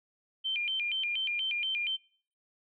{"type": "tone with vibrato", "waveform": "sine", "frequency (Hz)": 2735, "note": "F7", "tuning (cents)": -37, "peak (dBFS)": -29, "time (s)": [0.44, 1.97], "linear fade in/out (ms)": 20, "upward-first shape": "square", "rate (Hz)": 4.2, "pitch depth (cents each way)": 220, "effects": ["noise-tail reverb RT60 0.5 s tail -24 dB re dry"]}